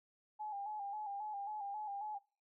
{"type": "tone with vibrato", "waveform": "sine", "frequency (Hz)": 825, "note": "G#5", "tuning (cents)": -12, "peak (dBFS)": -40, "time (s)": [0.39, 2.19], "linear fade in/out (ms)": 20, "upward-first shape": "square", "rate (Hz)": 3.7, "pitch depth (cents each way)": 53, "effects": ["noise-tail reverb RT60 0.4 s tail -26 dB re dry"]}